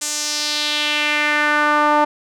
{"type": "tone with band-pass filter sweep", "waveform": "sawtooth", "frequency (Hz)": 297.9, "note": "D4", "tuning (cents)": 25, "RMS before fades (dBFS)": -18, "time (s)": [0.01, 2.05], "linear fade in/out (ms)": 10, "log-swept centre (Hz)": [7500, 910], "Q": 2.4, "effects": []}